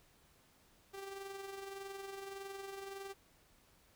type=tone with amplitude modulation; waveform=sawtooth; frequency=392 Hz; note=G4; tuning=in tune; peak=-39 dBFS; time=0.93-3.14 s; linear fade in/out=20 ms; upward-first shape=sine; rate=21.7 Hz; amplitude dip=45%; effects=pink hiss -68 dBFS RMS until 3.95 s